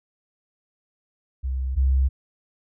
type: tone pair in turn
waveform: sine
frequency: 65.2 / 66.26 Hz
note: C2 / C2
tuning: -5 / +22 cents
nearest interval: unison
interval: 27 cents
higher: second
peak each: -23 / -16 dBFS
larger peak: second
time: 1.43-1.76 / 1.76-2.09 s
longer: neither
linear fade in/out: 20 ms
effects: none